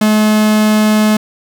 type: tone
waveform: 45% pulse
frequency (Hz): 214.1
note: A3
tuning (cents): -47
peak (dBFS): -8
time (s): 0.01-1.17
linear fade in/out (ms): 5
effects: none